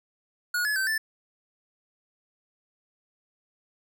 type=tone with pitch steps; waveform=square; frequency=1450 / 1704 / 1547 / 1761 Hz; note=F#6 / G#6 / G6 / A6; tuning=-35 / +44 / -23 / +1 cents; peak=-25 dBFS; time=0.54-0.98 s; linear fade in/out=5 ms; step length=110 ms; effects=none